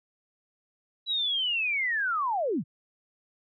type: linear sweep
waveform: sine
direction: down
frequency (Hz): 3951 to 110.4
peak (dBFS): -25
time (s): 1.06-2.64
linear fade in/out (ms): 50
effects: none